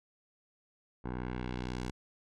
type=tone with low-pass filter sweep; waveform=10% pulse; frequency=61.9 Hz; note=B1; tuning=5 cents sharp; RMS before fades=-38 dBFS; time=1.04-1.91 s; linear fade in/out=10 ms; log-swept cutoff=1200 to 8000 Hz; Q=1; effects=none